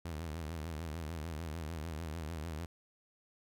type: tone with vibrato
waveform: sawtooth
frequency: 80.1 Hz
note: E2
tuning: 49 cents flat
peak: -35 dBFS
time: 0.05-2.66 s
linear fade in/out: 5 ms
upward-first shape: sine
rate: 6.7 Hz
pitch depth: 120 cents each way
effects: none